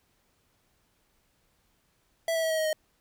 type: tone with pitch steps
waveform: square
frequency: 659.3 / 651.7 / 644.2 / 636.8 / 629.5 / 622.3 Hz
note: E5 / E5 / E5 / D#5 / D#5 / D#5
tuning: 0 / -20 / -40 / +40 / +20 / 0 cents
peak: -26 dBFS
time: 2.28-2.73 s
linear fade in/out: 2 ms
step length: 75 ms
effects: pink hiss -70 dBFS RMS until 3 s